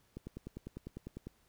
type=click train; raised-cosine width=3 ms; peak=-30 dBFS; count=12; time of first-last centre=0.17-1.27 s; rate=10 Hz; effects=pink hiss -71 dBFS RMS until 1.48 s